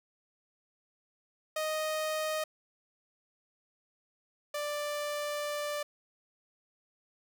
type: tone pair in turn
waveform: sawtooth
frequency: 622.3 / 589 Hz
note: D#5 / D5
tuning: 0 / +5 cents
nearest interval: minor second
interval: 95 cents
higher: first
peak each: -27 / -29 dBFS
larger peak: first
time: 1.56-2.44 / 4.54-5.83 s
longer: second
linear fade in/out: 5 ms
effects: none